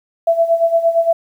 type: tone with tremolo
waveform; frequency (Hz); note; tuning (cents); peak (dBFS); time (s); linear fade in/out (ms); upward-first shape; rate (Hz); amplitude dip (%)
sine; 667; E5; +20; -8; 0.27-1.13; 5; sine; 8.7; 75
effects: 8-bit